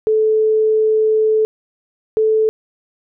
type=tone pair in turn; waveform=sine; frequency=435.3 / 437.1 Hz; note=A4 / A4; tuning=-19 / -11 cents; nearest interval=unison; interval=8 cents; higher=second; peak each=-11 dBFS; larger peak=neither; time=0.07-1.45 / 2.17-2.49 s; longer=first; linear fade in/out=0 ms; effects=none